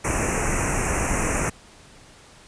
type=band-stop noise; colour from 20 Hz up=pink; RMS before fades=-23 dBFS; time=0.04-1.5 s; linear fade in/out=10 ms; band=2700 to 5800 Hz; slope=96 dB/octave; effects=pink hiss -49 dBFS RMS until 2.47 s + resampled to 22050 Hz